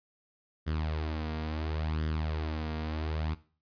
sawtooth tone with flanger, 78 Hz, D#2, 5 cents sharp, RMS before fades -33 dBFS, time 0.66-3.35 s, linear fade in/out 20 ms, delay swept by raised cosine 0.6 to 4.3 ms, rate 0.72 Hz, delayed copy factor +0.6, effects noise-tail reverb RT60 0.4 s tail -17 dB re dry + resampled to 11025 Hz

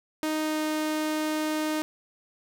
sawtooth tone with pitch glide, 310.5 to 308.7 Hz, D#4 to D#4, -3 to -14 cents, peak -22 dBFS, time 0.23-1.82 s, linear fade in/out 0 ms, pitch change -11 cents, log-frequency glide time 0.41-0.6 s, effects none

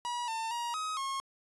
45% pulse tone with pitch steps, 965 / 898 / 949 / 1265 / 1084 Hz, B5 / A5 / A#5 / D#6 / C#6, -40 / +35 / +31 / +28 / -39 cents, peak -33 dBFS, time 0.05-1.2 s, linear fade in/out 0 ms, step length 230 ms, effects resampled to 24000 Hz

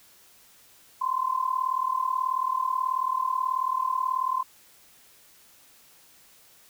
sine tone with amplitude modulation, 1035 Hz, C6, 19 cents flat, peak -20 dBFS, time 1.01-4.43 s, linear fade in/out 10 ms, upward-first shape sine, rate 38.4 Hz, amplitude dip 85%, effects white hiss -56 dBFS RMS until 6.69 s

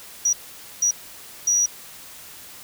sine tone bursts at uneven times, 5800 Hz, F#8, 35 cents flat, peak -16 dBFS, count 3, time 0.25-0.33 / 0.82-0.91 / 1.47-1.66 s, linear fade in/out 5 ms, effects white hiss -42 dBFS RMS until 2.63 s

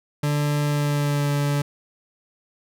40% pulse tone with pitch glide, 146.83 to 144.06 Hz, D3 to D3, 0 to -33 cents, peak -19 dBFS, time 0.23-1.62 s, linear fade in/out 5 ms, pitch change -33 cents, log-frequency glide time 0.65-1.3 s, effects none

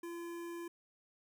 square tone with notch filter, 341.4 Hz, F4, 39 cents flat, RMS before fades -44 dBFS, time 0.03-0.68 s, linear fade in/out 5 ms, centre 4200 Hz, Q 1.2, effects none

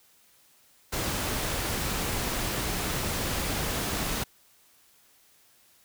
pink noise, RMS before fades -30 dBFS, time 0.92-4.24 s, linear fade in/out 10 ms, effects white hiss -61 dBFS RMS until 5.84 s

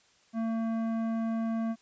sine tone with tanh clipping, 225.9 Hz, A3, 46 cents sharp, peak -30 dBFS, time 0.33-1.76 s, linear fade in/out 50 ms, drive 13 dB, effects white hiss -64 dBFS RMS until 1.81 s + resampled to 16000 Hz

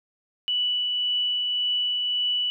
sine tone with tremolo, 2960 Hz, F#7, in tune, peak -21 dBFS, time 0.48-2.5 s, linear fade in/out 0 ms, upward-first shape triangle, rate 1.8 Hz, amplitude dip 25%, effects none

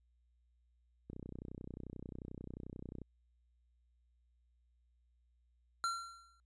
click train, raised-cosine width 3 ms, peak -33 dBFS, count 61, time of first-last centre 1.1-3.017 s, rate 31.3 Hz
square tone with exponential decay, 1367 Hz, F6, 37 cents flat, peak -32 dBFS, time 5.84-6.4 s, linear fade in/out 0 ms, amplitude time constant 120 ms
effects added 60 Hz sine -70 dBFS peak until 6.45 s + resampled to 22050 Hz

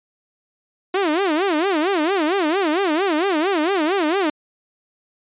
sawtooth tone with vibrato, 347.2 Hz, F4, 10 cents flat, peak -13 dBFS, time 0.94-4.3 s, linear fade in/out 5 ms, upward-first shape sine, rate 4.4 Hz, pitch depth 260 cents each way, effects resampled to 8000 Hz

